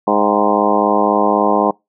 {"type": "harmonic tone with a mistuned harmonic", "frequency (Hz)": 103.83, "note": "G#2", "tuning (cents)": 0, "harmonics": [2, 3, 4, 5, 6, 7, 8, 9, 10], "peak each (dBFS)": [-20, -20, -20, -20, -20, -20, -20, -20, -20], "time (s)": [0.07, 1.71], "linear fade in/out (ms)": 5, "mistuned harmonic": 8, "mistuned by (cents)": -51, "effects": ["noise-tail reverb RT60 0.2 s tail -25 dB re dry"]}